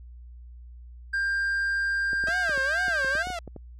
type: tone with pitch glide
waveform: triangle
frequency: 1593 to 1581.1 Hz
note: G6 to G6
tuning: +27 to +14 cents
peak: -22 dBFS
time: 1.13-3.23 s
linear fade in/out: 10 ms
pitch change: -13 cents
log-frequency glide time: 2.34-3.01 s
type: clicks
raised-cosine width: 2 ms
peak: -26 dBFS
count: 12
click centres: 2.132 / 2.239 / 2.285 / 2.495 / 2.577 / 2.882 / 3.047 / 3.153 / 3.271 / 3.303 / 3.477 / 3.563 s
type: tone with vibrato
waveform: sawtooth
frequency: 627 Hz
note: D#5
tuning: 13 cents sharp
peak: -27 dBFS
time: 2.27-3.39 s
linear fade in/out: 2 ms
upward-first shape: sine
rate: 2.2 Hz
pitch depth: 280 cents each way
effects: added 60 Hz sine -42 dBFS peak until 3.79 s + low-pass 8000 Hz 12 dB/octave